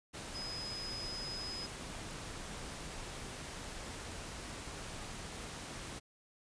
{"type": "tone in noise", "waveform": "sine", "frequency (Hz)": 5050, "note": "D#8", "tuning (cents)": 25, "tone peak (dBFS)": -41, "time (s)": [0.34, 1.67], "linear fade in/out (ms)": 20, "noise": "pink", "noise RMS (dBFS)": -45, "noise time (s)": [0.13, 6], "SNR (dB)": 1, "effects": ["resampled to 22050 Hz"]}